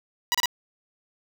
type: tone bursts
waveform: 10% pulse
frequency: 972 Hz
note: B5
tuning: 28 cents flat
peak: -12 dBFS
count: 3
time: 0.32-0.457 s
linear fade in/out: 0 ms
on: 25 ms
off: 31 ms
effects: none